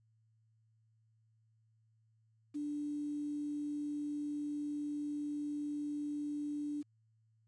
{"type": "tone with quantisation", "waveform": "sine", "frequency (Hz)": 293.7, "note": "D4", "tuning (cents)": 0, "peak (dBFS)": -36, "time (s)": [2.54, 6.83], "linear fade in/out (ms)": 20, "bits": 10, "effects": ["added 111 Hz sine -69 dBFS peak until 7.47 s", "resampled to 22050 Hz"]}